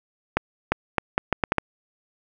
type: accelerating click train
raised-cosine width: 0.5 ms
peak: -4 dBFS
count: 8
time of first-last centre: 0.37-1.583 s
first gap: 350 ms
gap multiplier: 0.75
effects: none